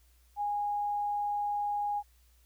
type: tone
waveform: sine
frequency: 823 Hz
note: G#5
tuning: 16 cents flat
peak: -29 dBFS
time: 0.36-2.03 s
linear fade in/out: 50 ms
effects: added 60 Hz sine -61 dBFS peak until 2.45 s + white hiss -69 dBFS RMS until 2.45 s